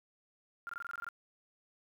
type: tone bursts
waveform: sine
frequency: 1396.9 Hz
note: F6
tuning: in tune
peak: -38 dBFS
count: 10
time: 0.67-1.088 s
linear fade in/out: 0 ms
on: 22 ms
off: 22 ms
effects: 11-bit